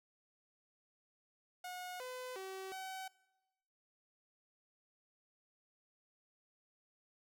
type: tone with pitch steps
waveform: sawtooth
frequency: 725 / 506 / 381.6 / 759 Hz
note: F#5 / B4 / G4 / F#5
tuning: -35 / +42 / -47 / +44 cents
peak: -40 dBFS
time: 1.64-3.08 s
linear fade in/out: 5 ms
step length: 360 ms
effects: noise-tail reverb RT60 1.0 s tail -22 dB re dry